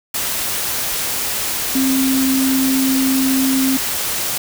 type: tone in noise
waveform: sine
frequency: 265.1 Hz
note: C4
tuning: 23 cents sharp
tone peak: -14 dBFS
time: 1.75-3.77 s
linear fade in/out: 5 ms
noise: white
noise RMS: -21 dBFS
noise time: 0.14-4.38 s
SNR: +4 dB
effects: none